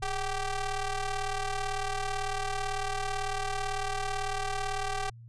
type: ring-modulated tone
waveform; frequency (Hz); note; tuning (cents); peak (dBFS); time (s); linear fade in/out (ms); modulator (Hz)
sawtooth; 392; G4; 0; -23; 0.02-5.1; 5; 373
effects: added 116 Hz sine -46 dBFS peak until 5.28 s + resampled to 22050 Hz